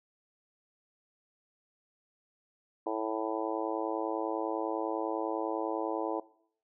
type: harmonic tone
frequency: 110 Hz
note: A2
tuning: in tune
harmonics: 3 / 4 / 5 / 6 / 7 / 8 / 9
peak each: -36 / -37 / -38 / -39 / -39 / -40 / -41 dBFS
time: 2.86-6.2 s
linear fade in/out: 5 ms
effects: noise-tail reverb RT60 0.6 s tail -20 dB re dry